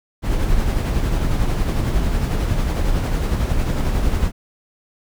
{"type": "noise with tremolo", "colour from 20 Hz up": "brown", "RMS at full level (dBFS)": -17, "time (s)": [0.22, 4.32], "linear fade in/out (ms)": 50, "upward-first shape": "sine", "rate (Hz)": 11, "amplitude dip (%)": 35, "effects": []}